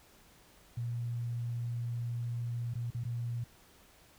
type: tone with dropouts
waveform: sine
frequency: 118.9 Hz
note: A#2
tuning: 35 cents sharp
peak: -33 dBFS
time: 0.77-3.44 s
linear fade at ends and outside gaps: 5 ms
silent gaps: 2.738-2.753 / 2.905-2.946 / 3.038-3.051 s
effects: pink hiss -61 dBFS RMS until 4.18 s